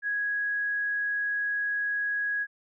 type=tone; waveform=sine; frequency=1661.2 Hz; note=G#6; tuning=in tune; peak=-26 dBFS; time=0.02-2.47 s; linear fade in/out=50 ms; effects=none